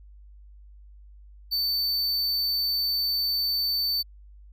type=tone; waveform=square; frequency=4540 Hz; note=C#8; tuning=41 cents sharp; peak=-24 dBFS; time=1.51-4.03 s; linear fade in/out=20 ms; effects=added 50 Hz sine -46 dBFS peak until 4.52 s